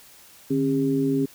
sine tone cluster, 150.3 / 271 / 404.7 Hz, D3 / C#4 / G#4, +40 / -39 / -45 cents, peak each -28 / -21 / -26 dBFS, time 0.5-1.26 s, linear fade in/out 10 ms, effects white hiss -50 dBFS RMS until 1.34 s

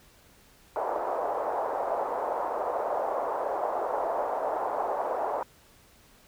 pink band-pass noise, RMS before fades -30 dBFS, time 0.76-5.43 s, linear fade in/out 0 ms, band 530 to 920 Hz, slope 24 dB/octave, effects pink hiss -58 dBFS RMS until 6.27 s

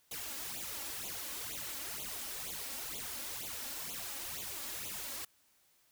white noise with flanger, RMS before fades -42 dBFS, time 0.11-5.25 s, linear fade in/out 5 ms, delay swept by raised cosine 0.28 to 3.68 ms, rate 2.1 Hz, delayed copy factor +0.85, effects white hiss -70 dBFS RMS until 5.91 s

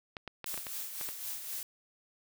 clicks, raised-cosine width 0.3 ms, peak -24 dBFS, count 8, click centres 0.168 / 0.277 / 0.443 / 0.542 / 0.577 / 0.668 / 1.012 / 1.089 s
blue noise with tremolo, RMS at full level -38 dBFS, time 0.46-1.63 s, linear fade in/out 2 ms, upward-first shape sine, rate 3.9 Hz, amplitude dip 50%
effects none

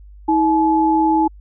sine tone pair together, 320.6 / 856 Hz, E4 / A5, -48 / -48 cents, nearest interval octave + perfect fourth, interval 1700 cents, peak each -15 dBFS, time 0.28-1.28 s, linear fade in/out 10 ms, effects added 50 Hz sine -38 dBFS peak until 1.4 s

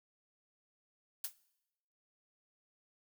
blue noise with exponential decay, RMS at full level -33 dBFS, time 1.24-1.34 s, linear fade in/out 5 ms, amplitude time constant 21 ms, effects noise-tail reverb RT60 0.9 s tail -21 dB re dry

